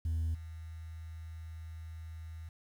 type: tone with level steps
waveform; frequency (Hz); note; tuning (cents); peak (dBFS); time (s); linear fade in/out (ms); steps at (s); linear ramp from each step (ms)
sine; 80.9; E2; -32; -28 / -42; 0.05-2.49; 5; 0.34; 10
effects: tanh soft clip ceiling -29 dBFS + 10-bit